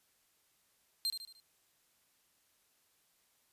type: tone with echo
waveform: 40% pulse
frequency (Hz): 4174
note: C8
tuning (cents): -5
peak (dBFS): -30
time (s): 1.05-1.1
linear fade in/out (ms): 0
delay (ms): 75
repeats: 4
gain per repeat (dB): -7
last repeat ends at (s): 1.4
effects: white hiss -73 dBFS RMS until 3.52 s + resampled to 32000 Hz